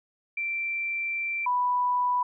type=tone pair in turn; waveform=sine; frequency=2349 / 987.6 Hz; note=D7 / B5; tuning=0 / 0 cents; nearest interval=octave + minor third; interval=1500 cents; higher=first; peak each=-27 / -22 dBFS; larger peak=second; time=0.37-1.46 / 1.46-2.23 s; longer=first; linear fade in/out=5 ms; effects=none